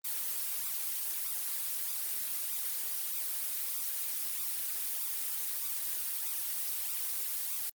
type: noise with flanger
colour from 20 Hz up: blue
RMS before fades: -35 dBFS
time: 0.04-7.7 s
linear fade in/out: 10 ms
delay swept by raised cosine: 0.81 to 4.81 ms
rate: 1.6 Hz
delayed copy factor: +0.75
effects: Opus 32 kbps